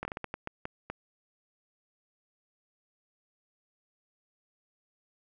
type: slowing click train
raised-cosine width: 0.5 ms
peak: -20 dBFS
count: 10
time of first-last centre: 0.03-0.9 s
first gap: 21 ms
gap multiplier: 1.36
effects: none